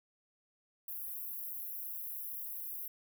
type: high-pass noise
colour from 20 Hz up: white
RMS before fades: -42 dBFS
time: 0.88-2.88 s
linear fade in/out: 2 ms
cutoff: 11000 Hz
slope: 96 dB/octave
effects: none